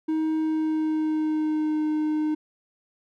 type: tone with pitch glide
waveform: triangle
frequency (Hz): 315 to 306.7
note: D#4 to D#4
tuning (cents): +21 to -25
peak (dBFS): -20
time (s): 0.08-2.35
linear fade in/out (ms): 10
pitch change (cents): -46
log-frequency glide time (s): 0.4-1.85
effects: none